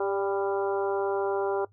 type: harmonic tone with a mistuned harmonic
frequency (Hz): 197.9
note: G3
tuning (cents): +17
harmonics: 2 / 3 / 4 / 5 / 6 / 7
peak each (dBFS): -27 / -33 / -33 / -37 / -42 / -39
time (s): 0-1.65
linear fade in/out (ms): 5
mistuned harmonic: 3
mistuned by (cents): -26
effects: noise-tail reverb RT60 0.1 s tail -19 dB re dry + added 101 Hz sine -57 dBFS peak until 1.72 s